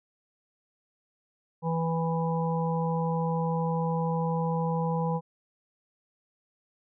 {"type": "harmonic tone", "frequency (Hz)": 164.81, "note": "E3", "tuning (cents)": 0, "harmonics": [1, 3, 5, 6], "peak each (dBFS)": [-27, -32, -34, -35], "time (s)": [1.62, 5.21], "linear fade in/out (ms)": 50, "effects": []}